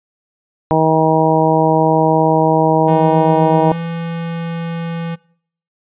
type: harmonic tone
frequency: 159 Hz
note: D#3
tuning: 38 cents sharp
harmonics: 1 / 2 / 3 / 4 / 5 / 6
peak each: -17 / -17 / -17 / -17 / -17 / -17 dBFS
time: 0.71-3.72 s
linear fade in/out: 0 ms
type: tone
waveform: square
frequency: 167 Hz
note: E3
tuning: 23 cents sharp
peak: -21 dBFS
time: 2.87-5.16 s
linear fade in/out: 20 ms
effects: noise-tail reverb RT60 0.6 s tail -23 dB re dry + resampled to 8000 Hz